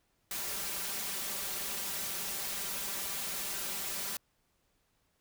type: noise with comb filter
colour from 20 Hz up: white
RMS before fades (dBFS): -37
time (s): 0.31-4.17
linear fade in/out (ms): 2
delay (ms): 5.1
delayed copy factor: +0.65
effects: pink hiss -75 dBFS RMS until 5.2 s